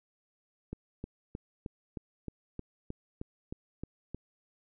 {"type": "click train", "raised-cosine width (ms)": 3, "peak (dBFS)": -25, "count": 12, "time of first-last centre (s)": [0.73, 4.146], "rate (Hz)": 3.22, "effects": []}